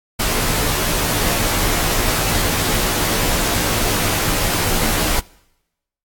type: noise with comb filter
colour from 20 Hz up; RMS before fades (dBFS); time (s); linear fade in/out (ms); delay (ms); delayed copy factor
pink; -18; 0.19-5.2; 10; 15; -1
effects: noise-tail reverb RT60 0.9 s tail -24 dB re dry + AAC 64 kbps